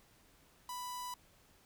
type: tone with notch filter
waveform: sawtooth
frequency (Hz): 990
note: B5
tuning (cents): +4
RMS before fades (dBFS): -43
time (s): 0.69-1.14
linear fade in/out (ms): 2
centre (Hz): 2200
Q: 1
effects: pink hiss -66 dBFS RMS until 1.65 s